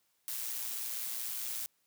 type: noise with amplitude modulation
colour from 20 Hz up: blue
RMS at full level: -36 dBFS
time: 0.28-1.66 s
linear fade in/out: 0 ms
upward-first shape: sine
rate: 119 Hz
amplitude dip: 45%
effects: white hiss -75 dBFS RMS until 1.86 s + high-pass 80 Hz 12 dB/octave